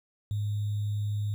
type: tone with sample-and-hold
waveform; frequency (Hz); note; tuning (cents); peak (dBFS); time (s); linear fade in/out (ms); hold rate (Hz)
sine; 103.83; G#2; 0; -27; 0.31-1.34; 0; 3675
effects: none